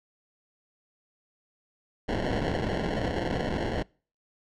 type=noise with sample-and-hold; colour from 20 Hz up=blue; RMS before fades=-29 dBFS; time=2.08-3.83 s; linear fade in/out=10 ms; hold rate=1225 Hz; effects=noise-tail reverb RT60 0.4 s tail -26 dB re dry + low-pass 4000 Hz 12 dB/octave